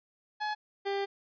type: tone pair in turn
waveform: 30% pulse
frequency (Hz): 847 / 397.1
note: G#5 / G4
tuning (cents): +34 / +22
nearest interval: octave + minor second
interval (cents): 1312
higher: first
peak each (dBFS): -28 / -27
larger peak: second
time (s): 0.4-0.55 / 0.85-1.06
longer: second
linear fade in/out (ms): 20
effects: resampled to 11025 Hz